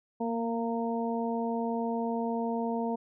harmonic tone with a mistuned harmonic, 230.4 Hz, A#3, 20 cents flat, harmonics 1 / 2 / 3 / 4, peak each -31 / -34 / -36 / -37 dBFS, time 0.2-2.96 s, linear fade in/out 10 ms, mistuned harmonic 1, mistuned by +15 cents, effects none

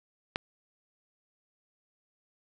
click, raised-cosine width 0.3 ms, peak -13 dBFS, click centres 0.359 s, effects none

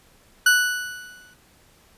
40% pulse tone with exponential decay, 1480 Hz, F#6, in tune, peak -11 dBFS, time 0.46-1.34 s, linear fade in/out 5 ms, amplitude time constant 190 ms, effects pink hiss -56 dBFS RMS until 1.97 s + resampled to 32000 Hz

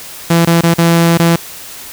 sawtooth tone with dropouts, 168.1 Hz, E3, 34 cents sharp, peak -3 dBFS, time 0.3-1.36 s, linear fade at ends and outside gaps 5 ms, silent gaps 0.452-0.471 / 0.611-0.634 / 0.74-0.783 / 1.175-1.195 s, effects white hiss -30 dBFS RMS until 1.92 s

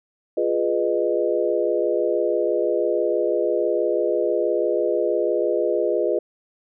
sine chord, F half-diminished seventh, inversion none, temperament equal with one note detuned, 349.2 / 415.3 / 493.9 / 615.1 Hz, F4 / Ab4 / Cb5 / Eb5, 0 / 0 / 0 / -20 cents, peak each -24 dBFS, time 0.37-6.19 s, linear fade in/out 5 ms, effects none

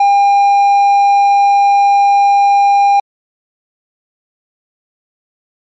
triangle tone, 803 Hz, G5, 41 cents sharp, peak -4 dBFS, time 0-3 s, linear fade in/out 5 ms, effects MP3 32 kbps

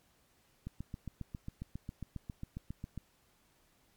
click train, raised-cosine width 5 ms, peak -28 dBFS, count 18, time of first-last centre 0.67-2.977 s, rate 7.37 Hz, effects pink hiss -70 dBFS RMS until 3.96 s + MP3 96 kbps

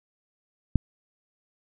click, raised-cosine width 5 ms, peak -7 dBFS, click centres 0.757 s, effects none

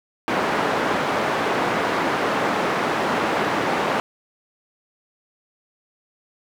white band-pass noise, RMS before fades -22 dBFS, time 0.28-4 s, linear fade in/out 0 ms, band 190 to 1200 Hz, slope 12 dB/octave, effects none

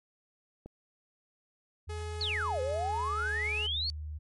click, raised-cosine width 2 ms, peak -31 dBFS, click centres 0.66 s
sine tone with pitch glide, 82.41 to 76.01 Hz, E2 to D#2, 0 to -40 cents, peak -36 dBFS, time 1.87-4.19 s, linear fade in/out 20 ms, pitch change -140 cents, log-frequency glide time 2.84-3.18 s
sawtooth tone, 422.9 Hz, G#4, 31 cents sharp, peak -36 dBFS, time 1.89-3.67 s, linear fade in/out 10 ms
sine exponential two-way sweep, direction down then up, 4553 to 493.9 to 4553 Hz, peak -30 dBFS, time 2.21-3.9 s, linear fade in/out 0 ms, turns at 2.61 s
effects MP3 48 kbps

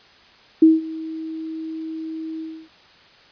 sine tone with ADSR envelope, 320 Hz, D#4, 49 cents sharp, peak -6 dBFS, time 0.62-2.69 s, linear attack 6 ms, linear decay 180 ms, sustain -21 dB, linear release 290 ms, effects white hiss -50 dBFS RMS until 3.31 s + resampled to 11025 Hz

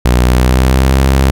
sawtooth tone with pitch glide, 61.3 to 66.85 Hz, B1 to C2, -12 to +38 cents, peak -3 dBFS, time 0.05-1.31 s, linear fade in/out 5 ms, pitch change +150 cents, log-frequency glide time 0.2-0.98 s, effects none

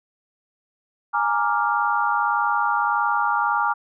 sine chord, Bb dominant seventh, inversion third, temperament equal, 830.6 / 932.3 / 1174.7 / 1396.9 Hz, Ab5 / Bb5 / D6 / F6, 0 / 0 / 0 / 0 cents, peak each -24 dBFS, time 1.13-3.74 s, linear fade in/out 20 ms, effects none

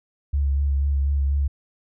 sine tone with vibrato, 70 Hz, C#2, 18 cents sharp, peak -18 dBFS, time 0.33-1.48 s, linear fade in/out 10 ms, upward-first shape sine, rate 4.1 Hz, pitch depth 28 cents each way, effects none

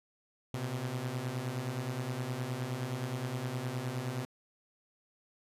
sawtooth beating tone pair, 119.8 / 129.4 Hz, A#2 / C3, +48 / -19 cents, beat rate 9.6 Hz, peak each -35 / -32 dBFS, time 0.54-4.25 s, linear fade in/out 0 ms, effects resampled to 32000 Hz

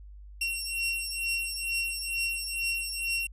sawtooth beating tone pair, 2737 / 2739.2 Hz, F7 / F7, -36 / -34 cents, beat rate 2.2 Hz, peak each -29 dBFS, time 0.41-3.27 s, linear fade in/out 5 ms, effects added 50 Hz sine -44 dBFS peak until 3.32 s + resampled to 32000 Hz

